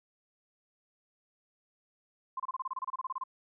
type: tone bursts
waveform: sine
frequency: 1046.5 Hz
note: C6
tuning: in tune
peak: -32 dBFS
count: 16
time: 2.37-3.238 s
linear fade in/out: 5 ms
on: 28 ms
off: 28 ms
effects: none